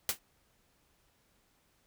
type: noise with exponential decay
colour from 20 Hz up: white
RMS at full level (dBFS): -26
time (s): 0.09-0.19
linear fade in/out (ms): 1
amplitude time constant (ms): 20
effects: pink hiss -71 dBFS RMS until 1.86 s